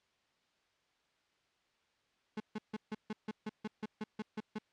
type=tone bursts; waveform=35% pulse; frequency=214.7 Hz; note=A3; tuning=42 cents flat; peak=-35 dBFS; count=13; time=2.37-4.586 s; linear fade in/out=5 ms; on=32 ms; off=150 ms; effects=white hiss -75 dBFS RMS until 4.72 s + low-pass 4000 Hz 12 dB/octave